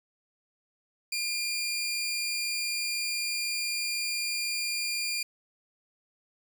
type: tone pair together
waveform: 20% pulse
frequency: 2410 / 4594 Hz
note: D7 / D8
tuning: +44 / -39 cents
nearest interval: major seventh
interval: 1117 cents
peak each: -25 / -30 dBFS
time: 1.12-5.23 s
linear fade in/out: 5 ms
effects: none